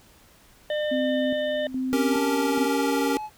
harmonic tone, 602 Hz, D5, 43 cents sharp, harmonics 1 / 3 / 5 / 6, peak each -24 / -34 / -38 / -40 dBFS, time 0.7-1.67 s, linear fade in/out 2 ms
sine tone with tremolo, 259.2 Hz, C4, 16 cents flat, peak -24 dBFS, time 0.91-2.66 s, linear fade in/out 10 ms, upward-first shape square, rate 1.2 Hz, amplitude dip 70%
square chord, G diminished, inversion second, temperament equal, 277.2 / 392 / 466.2 Hz, Db4 / G4 / Bb4, 0 / 0 / 0 cents, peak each -25 / -30 / -28 dBFS, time 1.93-3.17 s, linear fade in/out 0 ms
triangle tone with pitch glide, 875 to 854 Hz, A5 to G#5, -10 to +48 cents, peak -29 dBFS, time 2.1-3.3 s, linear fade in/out 50 ms, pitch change -42 cents, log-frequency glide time 2.42-2.51 s
effects pink hiss -55 dBFS RMS until 3.37 s

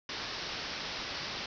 white low-pass noise, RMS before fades -39 dBFS, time 0.09-1.46 s, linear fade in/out 2 ms, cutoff 5600 Hz, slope 96 dB/octave, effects none

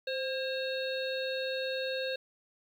harmonic tone with a mistuned harmonic, 538 Hz, C5, 48 cents sharp, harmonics 1 / 3 / 5 / 7 / 8, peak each -33 / -40 / -42 / -41 / -43 dBFS, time 0.07-2.16 s, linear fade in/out 5 ms, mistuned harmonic 1, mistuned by -50 cents, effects 10-bit

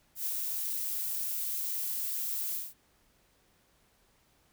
violet noise with ADSR envelope, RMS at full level -32 dBFS, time 0.15-2.74 s, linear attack 110 ms, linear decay 31 ms, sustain -2 dB, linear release 200 ms, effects pink hiss -68 dBFS RMS until 4.52 s

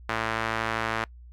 sawtooth tone with band-pass filter, 112.4 Hz, A2, 37 cents sharp, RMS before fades -29 dBFS, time 0.09-1.04 s, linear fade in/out 0 ms, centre 1500 Hz, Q 1.2, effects noise-tail reverb RT60 0.1 s tail -23 dB re dry + added 60 Hz sine -44 dBFS peak until 1.32 s

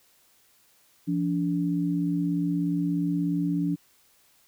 sine tone pair together, 171.3 / 288.1 Hz, F3 / D4, -33 / -33 cents, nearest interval major sixth, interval 900 cents, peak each -26 dBFS, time 1.07-3.76 s, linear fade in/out 20 ms, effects white hiss -62 dBFS RMS until 4.47 s

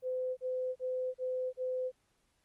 sine tone bursts, 510 Hz, C5, 44 cents flat, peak -32 dBFS, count 5, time 0.02-1.918 s, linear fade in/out 50 ms, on 350 ms, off 37 ms, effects pink hiss -75 dBFS RMS until 2.44 s + Opus 32 kbps

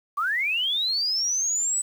sine linear sweep, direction up, 1108.7 to 8040 Hz, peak -22 dBFS, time 0.17-1.82 s, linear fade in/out 10 ms, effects 8-bit

